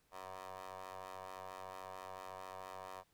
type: ring-modulated tone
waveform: 15% pulse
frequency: 93.8 Hz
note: F#2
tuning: 24 cents sharp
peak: -38 dBFS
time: 0.11-3.04 s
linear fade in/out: 50 ms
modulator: 842 Hz
effects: pink hiss -75 dBFS RMS until 3.13 s